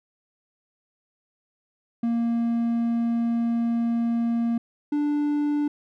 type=tone pair in turn; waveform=triangle; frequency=233.1 / 293.7 Hz; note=A#3 / D4; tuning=0 / 0 cents; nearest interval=major third; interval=400 cents; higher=second; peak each=-19 dBFS; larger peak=neither; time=2.03-4.58 / 4.92-5.68 s; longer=first; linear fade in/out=5 ms; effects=none